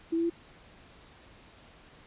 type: tone with pitch steps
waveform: sine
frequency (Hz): 329.6 / 334.2 / 338.9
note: E4 / E4 / E4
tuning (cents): 0 / +24 / +48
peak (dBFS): -25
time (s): 0.12-0.3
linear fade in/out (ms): 10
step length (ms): 60
effects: pink hiss -55 dBFS RMS until 2.06 s + resampled to 8000 Hz